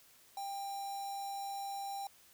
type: tone with notch filter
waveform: square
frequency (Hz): 793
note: G5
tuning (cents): +20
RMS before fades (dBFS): -41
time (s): 0.37-2.07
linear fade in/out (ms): 2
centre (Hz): 2500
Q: 1.7
effects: white hiss -63 dBFS RMS until 2.33 s